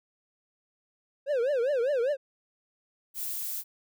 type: tone with vibrato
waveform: triangle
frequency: 523.3 Hz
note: C5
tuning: in tune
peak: -22 dBFS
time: 1.26-2.17 s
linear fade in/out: 50 ms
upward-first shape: triangle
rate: 5 Hz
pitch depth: 260 cents each way
type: noise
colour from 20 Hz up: violet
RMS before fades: -34 dBFS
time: 3.14-3.64 s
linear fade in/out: 50 ms
effects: none